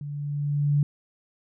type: tone with level ramp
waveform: sine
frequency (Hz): 145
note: D3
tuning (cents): -22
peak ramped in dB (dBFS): -32 to -17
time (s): 0.01-0.83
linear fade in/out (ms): 2
effects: none